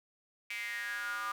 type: tone with high-pass filter sweep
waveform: square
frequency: 110 Hz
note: A2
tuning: in tune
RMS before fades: -38 dBFS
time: 0.5-1.32 s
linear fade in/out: 5 ms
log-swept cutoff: 2300 to 1200 Hz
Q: 8.3
effects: none